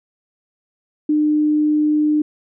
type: tone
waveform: sine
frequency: 301.9 Hz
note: D4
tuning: 48 cents sharp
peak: -13 dBFS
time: 1.09-2.22 s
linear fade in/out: 5 ms
effects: none